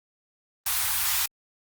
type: band-stop noise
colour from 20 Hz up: white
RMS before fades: -25 dBFS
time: 0.66-1.26 s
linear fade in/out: 5 ms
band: 110 to 770 Hz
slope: 48 dB/octave
effects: Opus 24 kbps